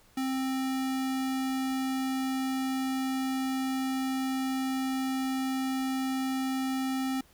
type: tone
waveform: square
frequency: 263.6 Hz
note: C4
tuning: 13 cents sharp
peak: -29 dBFS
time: 0.17-7.21 s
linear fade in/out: 5 ms
effects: pink hiss -61 dBFS RMS until 7.33 s